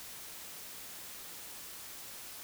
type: silence
effects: white hiss -47 dBFS RMS until 2.43 s